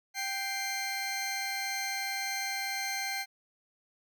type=tone pair together; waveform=20% pulse; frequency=785.1 / 2093 Hz; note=G5 / C7; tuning=+2 / 0 cents; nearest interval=octave + perfect fourth; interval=1698 cents; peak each=-31 / -29 dBFS; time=0.14-3.26 s; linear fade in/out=50 ms; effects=none